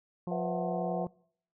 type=harmonic tone; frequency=177.6 Hz; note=F3; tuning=29 cents sharp; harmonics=1 / 2 / 3 / 4 / 5 / 6; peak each=-34 / -40 / -44 / -46 / -48 / -50 dBFS; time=0.27-1.07 s; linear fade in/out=2 ms
type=chord; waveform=sine; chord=B suspended fourth; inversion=none; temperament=just; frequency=493.9 / 658.5 / 740.8 Hz; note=B4 / E5 / F#5; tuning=0 / -2 / +2 cents; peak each=-36 dBFS; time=0.31-1.05 s; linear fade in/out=5 ms
effects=noise-tail reverb RT60 0.6 s tail -24 dB re dry